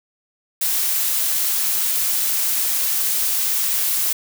blue noise, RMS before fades -20 dBFS, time 0.61-4.13 s, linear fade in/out 5 ms, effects none

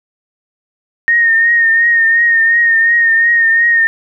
sine tone with vibrato, 1846 Hz, A#6, 17 cents flat, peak -7 dBFS, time 1.08-3.87 s, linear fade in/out 0 ms, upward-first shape triangle, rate 2.8 Hz, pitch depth 41 cents each way, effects none

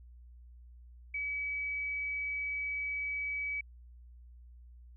sine tone, 2282 Hz, C#7, 50 cents sharp, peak -33 dBFS, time 1.14-3.61 s, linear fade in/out 5 ms, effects added 60 Hz sine -51 dBFS peak until 4.96 s

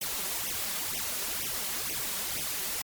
white noise with flanger, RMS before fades -33 dBFS, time 0.01-2.82 s, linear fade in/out 5 ms, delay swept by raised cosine 0.33 to 5.23 ms, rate 2.1 Hz, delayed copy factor +0.85, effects MP3 96 kbps

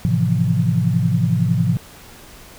sine chord, F major seventh, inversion first, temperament just, 109.13 / 130.96 / 163.7 / 174.61 Hz, A2 / C3 / E3 / F3, -14 / +2 / -12 / 0 cents, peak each -20 dBFS, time 0.05-1.77 s, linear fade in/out 0 ms, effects pink hiss -42 dBFS RMS until 2.58 s

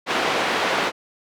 pink band-pass noise, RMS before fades -22 dBFS, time 0.06-0.92 s, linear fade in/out 50 ms, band 410 to 3100 Hz, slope 12 dB/octave, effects none

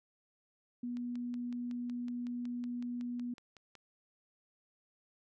sine tone, 242.9 Hz, B3, 29 cents flat, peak -36 dBFS, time 0.83-3.34 s, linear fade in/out 5 ms
click train, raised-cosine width 0.2 ms, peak -37 dBFS, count 16, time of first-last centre 0.97-3.753 s, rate 5.39 Hz
effects none

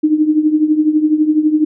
sine tone with tremolo, 306.9 Hz, D#4, 24 cents flat, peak -6 dBFS, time 0.03-1.65 s, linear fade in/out 10 ms, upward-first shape triangle, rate 12 Hz, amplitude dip 80%, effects none

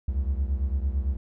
triangle beating tone pair, 65.41 / 74.31 Hz, C2 / D2, 0 / +21 cents, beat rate 8.9 Hz, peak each -23 / -27 dBFS, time 0.08-1.17 s, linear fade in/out 5 ms, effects none

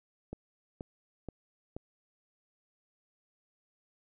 click train, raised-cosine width 2 ms, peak -26 dBFS, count 4, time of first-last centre 0.33-1.765 s, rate 2.09 Hz, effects none

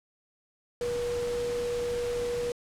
sine tone in noise, 481.4 Hz, B4, 44 cents flat, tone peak -28 dBFS, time 0.81-2.52 s, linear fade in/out 2 ms, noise pink, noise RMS -40 dBFS, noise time 0.81-2.52 s, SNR +9 dB, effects low-pass 9000 Hz 12 dB/octave

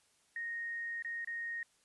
sine tone with dropouts, 1861 Hz, A#6, 3 cents flat, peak -37 dBFS, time 0.36-1.63 s, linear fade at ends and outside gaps 2 ms, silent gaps 1.024-1.047 / 1.247-1.273 s, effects white hiss -71 dBFS RMS until 1.84 s + resampled to 24000 Hz

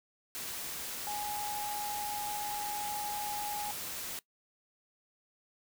sine tone in noise, 830.6 Hz, G#5, in tune, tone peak -36 dBFS, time 1.07-3.71 s, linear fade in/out 0 ms, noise white, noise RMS -40 dBFS, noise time 0.35-4.19 s, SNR +1 dB, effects noise-tail reverb RT60 0.1 s tail -20 dB re dry

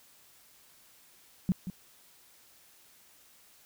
sine tone with echo, 185 Hz, F#3, in tune, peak -22 dBFS, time 1.49-1.52 s, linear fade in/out 0 ms, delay 180 ms, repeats 1, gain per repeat -11 dB, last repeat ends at 1.7 s, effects white hiss -60 dBFS RMS until 3.65 s

